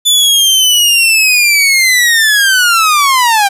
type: linear sweep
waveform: sawtooth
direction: down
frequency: 3501 to 776 Hz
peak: -3 dBFS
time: 0.05-3.49 s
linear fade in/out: 20 ms
effects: resampled to 32000 Hz + 7-bit